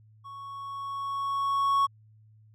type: tone with level ramp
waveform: triangle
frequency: 1108.7 Hz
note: C#6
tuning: in tune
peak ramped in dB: -39 to -18 dBFS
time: 0.24-1.87 s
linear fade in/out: 20 ms
effects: added 108 Hz sine -54 dBFS peak until 2.54 s